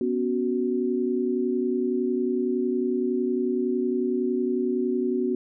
sine chord, B suspended second, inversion none, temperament just, 246.9 / 277.8 / 370.4 Hz, B3 / C#4 / F#4, 0 / +4 / +2 cents, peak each -26 / -30 / -25 dBFS, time 0.01-5.35 s, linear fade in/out 2 ms, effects none

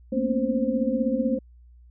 sine tone cluster, 222.6 / 238.3 / 254 / 275.2 / 524 Hz, A3 / A#3 / B3 / C#4 / C5, +20 / +38 / +49 / -12 / +2 cents, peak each -28 / -26 / -31 / -29 / -27 dBFS, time 0.12-1.39 s, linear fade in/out 10 ms, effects added 60 Hz sine -48 dBFS peak until 1.9 s

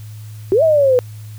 sine exponential two-way sweep, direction up then down, 356.9 to 659.3 to 488.4 Hz, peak -9 dBFS, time 0.52-0.99 s, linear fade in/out 0 ms, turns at 0.63 s, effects added 107 Hz sine -30 dBFS peak until 1.38 s + white hiss -47 dBFS RMS until 1.38 s

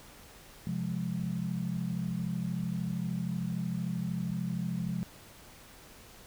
sine chord, F minor, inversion second, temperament equal, 130.81 / 174.61 / 207.7 Hz, C3 / F3 / Ab3, 0 / 0 / 0 cents, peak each -37 / -33 / -37 dBFS, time 0.67-5.03 s, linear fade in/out 0 ms, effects pink hiss -53 dBFS RMS until 6.26 s

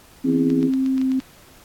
harmonic tone, 82.4 Hz, E2, in tune, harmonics 2 / 3 / 4 / 5, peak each -26 / -26 / -24 / -26 dBFS, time 0.24-0.71 s, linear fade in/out 50 ms
sine tone with pitch glide, 264.5 to 262.1 Hz, C4 to C4, +19 to +3 cents, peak -17 dBFS, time 0.24-1.2 s, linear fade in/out 10 ms, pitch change -16 cents, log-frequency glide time 0.92-1.02 s
clicks, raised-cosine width 0.2 ms, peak -21 dBFS, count 8, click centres 0.502 / 0.629 / 0.737 / 0.862 / 0.98 / 1.015 / 1.118 / 1.202 s
effects pink hiss -49 dBFS RMS until 1.64 s + AAC 64 kbps

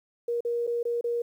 sine tone with dropouts, 473.4 Hz, A#4, 27 cents sharp, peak -25 dBFS, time 0.28-1.22 s, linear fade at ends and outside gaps 5 ms, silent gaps 0.407-0.449 / 0.668-0.674 / 0.83-0.852 / 1.011-1.041 s, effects 10-bit

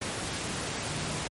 sine tone in noise, 151 Hz, D3, 48 cents sharp, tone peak -39 dBFS, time 0.88-1.24 s, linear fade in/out 10 ms, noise pink, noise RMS -33 dBFS, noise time 0.01-1.28 s, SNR -9 dB, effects high-pass 80 Hz 12 dB/octave + MP3 48 kbps

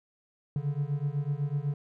triangle beating tone pair, 140 / 148 Hz, C#3 / D3, +18 / +14 cents, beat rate 8 Hz, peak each -29 dBFS, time 0.56-1.74 s, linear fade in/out 2 ms, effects none

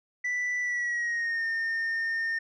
sine tone with pitch glide, 1975.5 to 1822 Hz, B6 to A#6, 0 to -40 cents, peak -24 dBFS, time 0.24-2.39 s, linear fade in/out 10 ms, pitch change -140 cents, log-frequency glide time 0.61-1.45 s, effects tanh soft clip ceiling -26 dBFS

